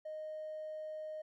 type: tone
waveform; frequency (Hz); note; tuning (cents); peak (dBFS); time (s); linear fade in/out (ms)
triangle; 620; D#5; -6; -37; 0.05-1.22; 10
effects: tanh soft clip ceiling -37 dBFS + MP3 96 kbps